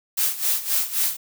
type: noise with tremolo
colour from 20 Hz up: blue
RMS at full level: -20 dBFS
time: 0.17-1.17 s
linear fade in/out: 10 ms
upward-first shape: sine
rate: 3.8 Hz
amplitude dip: 80%
effects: none